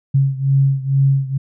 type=beating tone pair; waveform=sine; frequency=136 / 138.2 Hz; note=C#3 / C#3; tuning=-33 / -5 cents; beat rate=2.2 Hz; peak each=-14 / -17 dBFS; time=0.14-1.38 s; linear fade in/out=10 ms; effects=none